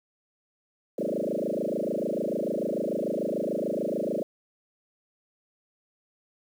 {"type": "tone with frequency modulation", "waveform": "sine", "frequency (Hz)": 391.8, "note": "G4", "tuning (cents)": -1, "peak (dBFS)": -25, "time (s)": [0.98, 4.23], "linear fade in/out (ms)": 5, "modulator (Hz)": 26.8, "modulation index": 8, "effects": ["high-pass 200 Hz 12 dB/octave", "9-bit"]}